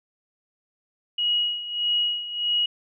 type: tone with tremolo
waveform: sine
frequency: 2900 Hz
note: F#7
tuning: 35 cents flat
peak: -19 dBFS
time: 1.18-2.66 s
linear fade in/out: 5 ms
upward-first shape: sine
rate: 1.6 Hz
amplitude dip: 75%
effects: none